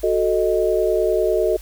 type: chord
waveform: sine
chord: D# diminished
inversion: first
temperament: equal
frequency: 370 / 440 / 622.3 Hz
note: F#4 / A4 / D#5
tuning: 0 / 0 / 0 cents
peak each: -20 dBFS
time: 0.03-1.57 s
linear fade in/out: 10 ms
effects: added 50 Hz sine -35 dBFS peak until 1.61 s + white hiss -45 dBFS RMS until 1.61 s